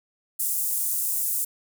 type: high-pass noise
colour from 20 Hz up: pink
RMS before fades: -26 dBFS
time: 0.39-1.45 s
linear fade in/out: 10 ms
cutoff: 8700 Hz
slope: 24 dB/octave
effects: none